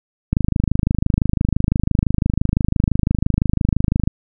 click train, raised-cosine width 5 ms, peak -3 dBFS, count 98, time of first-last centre 0.33-4.075 s, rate 25.9 Hz, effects none

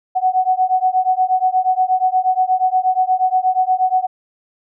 sine beating tone pair, 740 / 748.4 Hz, F#5 / F#5, 0 / +20 cents, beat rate 8.4 Hz, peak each -16 dBFS, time 0.15-4.07 s, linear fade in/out 20 ms, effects none

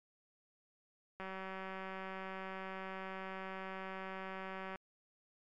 click train, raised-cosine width 0.5 ms, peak -30 dBFS, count 677, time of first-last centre 1.2-4.758 s, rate 190 Hz, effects MP3 96 kbps

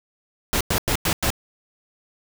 pink noise bursts, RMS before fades -21 dBFS, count 5, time 0.53-1.303 s, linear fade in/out 0 ms, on 77 ms, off 97 ms, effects none

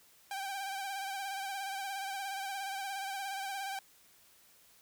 sawtooth tone with vibrato, 784 Hz, G5, in tune, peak -33 dBFS, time 0.31-3.79 s, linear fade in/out 2 ms, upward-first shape sine, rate 17 Hz, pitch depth 43 cents each way, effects white hiss -63 dBFS RMS until 4.81 s

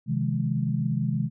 sine chord, F minor seventh, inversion second, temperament just, 130.96 / 157.15 / 174.61 / 209.5 Hz, C3 / Eb3 / F3 / Ab3, +2 / +18 / 0 / +15 cents, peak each -27 / -28 / -33 / -29 dBFS, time 0.06-1.3 s, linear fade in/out 50 ms, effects none

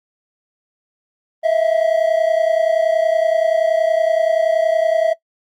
triangle tone pair together, 642.4 / 673 Hz, E5 / E5, -45 / +36 cents, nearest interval minor second, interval 81 cents, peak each -13 / -16 dBFS, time 1.43-5.14 s, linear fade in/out 20 ms, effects noise-tail reverb RT60 0.1 s tail -18 dB re dry + Opus 32 kbps

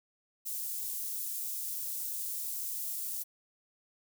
white high-pass noise, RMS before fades -37 dBFS, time 0.45-3.24 s, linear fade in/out 20 ms, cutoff 9000 Hz, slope 12 dB/octave, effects none

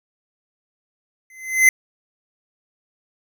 square tone with exponential growth, 2054 Hz, C7, 33 cents flat, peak -7 dBFS, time 1.3-1.69 s, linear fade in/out 2 ms, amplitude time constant 83 ms, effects none

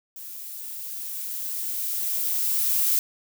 violet noise with level ramp, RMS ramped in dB -39 to -21 dBFS, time 0.16-2.99 s, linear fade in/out 2 ms, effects none

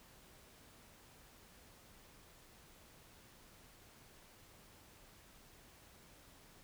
silence, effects pink hiss -62 dBFS RMS until 6.63 s

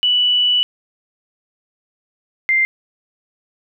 sine tone pair in turn, 2960 / 2093 Hz, F#7 / C7, 0 / 0 cents, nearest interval tritone, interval 600 cents, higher first, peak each -12 dBFS, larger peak neither, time 0.03-0.63 / 2.49-2.65 s, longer first, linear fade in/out 0 ms, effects none

